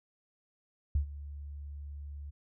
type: tone with ADSR envelope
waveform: sine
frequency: 72 Hz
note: D2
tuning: 34 cents flat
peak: -23 dBFS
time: 0.95-2.31 s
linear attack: 4 ms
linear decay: 99 ms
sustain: -17 dB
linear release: 17 ms
effects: none